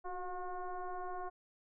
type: tone with frequency modulation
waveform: sine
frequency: 355.4 Hz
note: F4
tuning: 30 cents sharp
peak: -38 dBFS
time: 0.04-1.3 s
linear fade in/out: 20 ms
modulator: 363 Hz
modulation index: 2.2
effects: none